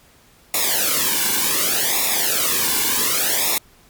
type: noise with flanger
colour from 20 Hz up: white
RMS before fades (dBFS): -19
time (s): 0.54-3.58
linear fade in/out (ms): 2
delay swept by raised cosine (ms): 0.65 to 1.59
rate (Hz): 0.67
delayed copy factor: -0.9
effects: pink hiss -52 dBFS RMS until 3.89 s + MP3 96 kbps